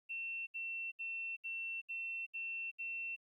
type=tone bursts; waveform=sine; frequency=2700 Hz; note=E7; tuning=41 cents sharp; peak=-39 dBFS; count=7; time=0.09-3.164 s; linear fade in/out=20 ms; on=380 ms; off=69 ms; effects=13-bit